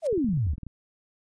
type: noise with exponential growth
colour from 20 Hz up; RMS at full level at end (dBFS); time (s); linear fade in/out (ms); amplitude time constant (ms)
white; -39; 0-0.07; 2; 15
type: exponential sweep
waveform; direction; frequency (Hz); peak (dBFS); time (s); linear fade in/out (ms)
sine; down; 697 to 60.5; -22; 0.02-0.56; 50
type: clicks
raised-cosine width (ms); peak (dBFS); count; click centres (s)
5; -26; 11; 0.128 / 0.178 / 0.245 / 0.29 / 0.334 / 0.374 / 0.468 / 0.535 / 0.581 / 0.633 / 0.667
effects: resampled to 22050 Hz